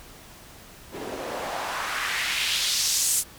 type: noise with band-pass filter sweep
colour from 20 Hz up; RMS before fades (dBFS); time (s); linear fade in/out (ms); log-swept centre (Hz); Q
white; -27; 0.91-3.24; 50; 300 to 9200; 1.6
effects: pink hiss -47 dBFS RMS until 3.38 s